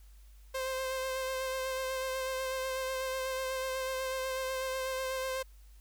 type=tone with vibrato; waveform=sawtooth; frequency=523.3 Hz; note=C5; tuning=in tune; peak=-29 dBFS; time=0.54-5.43 s; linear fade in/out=10 ms; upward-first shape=sine; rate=8.1 Hz; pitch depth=18 cents each way; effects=added 50 Hz sine -52 dBFS peak until 5.8 s + white hiss -67 dBFS RMS until 5.8 s